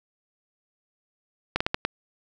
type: slowing click train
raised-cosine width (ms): 0.3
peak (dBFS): -7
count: 5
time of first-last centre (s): 1.56-1.85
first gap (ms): 45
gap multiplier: 1.33
effects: none